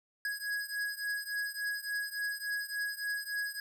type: beating tone pair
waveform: square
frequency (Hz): 1661.2 / 1664.7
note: G#6 / G#6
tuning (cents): 0 / +4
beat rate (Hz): 3.5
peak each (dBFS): -37 / -39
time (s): 0.25-3.6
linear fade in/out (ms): 2
effects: none